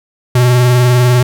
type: tone with vibrato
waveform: square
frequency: 123.8 Hz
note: B2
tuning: 5 cents sharp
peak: -7 dBFS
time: 0.35-1.23 s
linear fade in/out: 5 ms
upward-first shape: triangle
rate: 20 Hz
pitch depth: 53 cents each way
effects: 8-bit